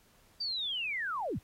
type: linear sweep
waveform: sine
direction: down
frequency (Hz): 4720 to 46.25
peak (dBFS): -32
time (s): 0.4-1.39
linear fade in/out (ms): 10
effects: pink hiss -65 dBFS RMS until 1.43 s + AAC 48 kbps